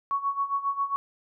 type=tone with tremolo; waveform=sine; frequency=1114 Hz; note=C#6; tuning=8 cents sharp; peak=-22 dBFS; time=0.11-0.96 s; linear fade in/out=0 ms; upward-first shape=sine; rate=7.4 Hz; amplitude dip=80%; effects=none